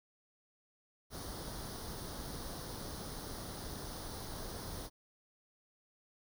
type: noise with comb filter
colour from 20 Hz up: pink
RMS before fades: -44 dBFS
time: 1.1-4.9 s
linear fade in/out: 50 ms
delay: 0.2 ms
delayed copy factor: +0.7
effects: none